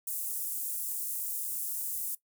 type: high-pass noise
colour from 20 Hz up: pink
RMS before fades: -35 dBFS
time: 0.07-2.15 s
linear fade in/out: 5 ms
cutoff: 9200 Hz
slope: 24 dB/octave
effects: noise-tail reverb RT60 0.1 s tail -18 dB re dry